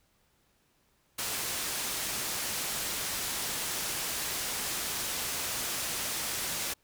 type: low-pass noise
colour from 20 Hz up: white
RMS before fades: -34 dBFS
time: 1.18-6.74 s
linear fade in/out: 10 ms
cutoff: 12000 Hz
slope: 12 dB/octave
effects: pink hiss -70 dBFS RMS until 6.83 s